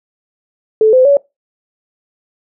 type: tone with pitch steps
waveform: sine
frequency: 436.4 / 513 / 565 Hz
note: A4 / C5 / C#5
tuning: -14 / -34 / +33 cents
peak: -5 dBFS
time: 0.81-1.17 s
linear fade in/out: 2 ms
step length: 120 ms
effects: noise-tail reverb RT60 0.2 s tail -22 dB re dry